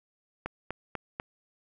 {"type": "click train", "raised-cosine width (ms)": 0.5, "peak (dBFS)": -18, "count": 4, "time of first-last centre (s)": [0.46, 1.199], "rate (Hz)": 4.06, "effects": []}